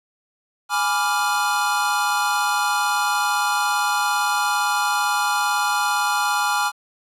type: chord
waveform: square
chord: G# diminished seventh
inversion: none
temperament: equal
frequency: 830.6 / 987.8 / 1174.7 / 1396.9 Hz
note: G#5 / B5 / D6 / F6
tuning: 0 / 0 / 0 / 0 cents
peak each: -24 / -27 / -26 / -24 dBFS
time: 0.69-6.72 s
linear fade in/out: 50 ms
effects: resampled to 32000 Hz + 9-bit